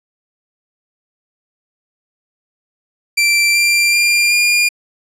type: tone with pitch steps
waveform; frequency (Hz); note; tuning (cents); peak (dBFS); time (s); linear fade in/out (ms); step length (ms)
sawtooth; 2349 / 2371 / 2393 / 2415; D7 / D7 / D7 / D7; 0 / +16 / +32 / +48; -7; 3.17-4.69; 10; 380
effects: low-pass 11000 Hz 12 dB/octave